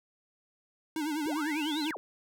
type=tone with vibrato; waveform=square; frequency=304 Hz; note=D#4; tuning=40 cents flat; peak=-31 dBFS; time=0.96-1.91 s; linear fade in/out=2 ms; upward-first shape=sine; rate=10 Hz; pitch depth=100 cents each way
type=linear two-way sweep; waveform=sine; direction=up then down; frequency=288 to 4186 to 288 Hz; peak=-36 dBFS; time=1.26-1.97 s; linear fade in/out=0 ms; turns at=1.83 s
effects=none